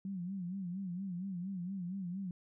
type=tone with vibrato; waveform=sine; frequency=185 Hz; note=F#3; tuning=in tune; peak=-37 dBFS; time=0.05-2.31 s; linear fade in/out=2 ms; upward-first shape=sine; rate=4.3 Hz; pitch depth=120 cents each way; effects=none